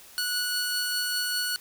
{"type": "tone pair together", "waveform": "sawtooth", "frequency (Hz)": [1470, 4405], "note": ["F#6", "C#8"], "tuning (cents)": [-12, -12], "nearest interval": "octave + perfect fifth", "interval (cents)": 1900, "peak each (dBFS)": [-26, -26], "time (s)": [0.18, 1.56], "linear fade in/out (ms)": 0, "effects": ["white hiss -50 dBFS RMS until 1.6 s"]}